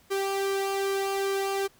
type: tone with flanger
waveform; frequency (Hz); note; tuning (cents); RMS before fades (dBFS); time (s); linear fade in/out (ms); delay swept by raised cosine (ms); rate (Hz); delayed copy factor
sawtooth; 392; G4; 0; -28; 0.1-1.68; 20; 1.4 to 2.03; 2.5; -0.6
effects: pink hiss -60 dBFS RMS until 1.79 s